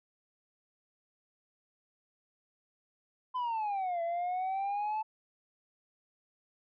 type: exponential two-way sweep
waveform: sine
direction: down then up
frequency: 1025 to 670 to 878 Hz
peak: -28 dBFS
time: 3.34-5.03 s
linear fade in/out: 20 ms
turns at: 4.02 s
effects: tanh soft clip ceiling -30 dBFS